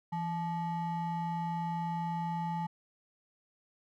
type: ring-modulated tone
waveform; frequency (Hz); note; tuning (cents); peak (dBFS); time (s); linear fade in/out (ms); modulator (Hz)
triangle; 516; C5; -24; -27; 0.12-2.67; 10; 348
effects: none